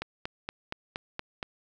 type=click train; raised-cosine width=0.3 ms; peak=-17 dBFS; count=7; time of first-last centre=0.02-1.428 s; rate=4.26 Hz; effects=none